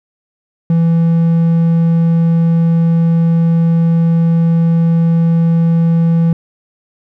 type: tone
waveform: triangle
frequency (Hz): 166.3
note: E3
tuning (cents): +16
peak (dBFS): -6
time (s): 0.7-6.33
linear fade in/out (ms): 2
effects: none